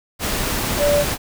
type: tone in noise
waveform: sine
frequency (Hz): 581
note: D5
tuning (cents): -19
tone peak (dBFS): -14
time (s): 0.78-1.05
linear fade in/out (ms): 50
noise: pink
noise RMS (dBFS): -22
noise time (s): 0.19-1.18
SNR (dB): +5
effects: none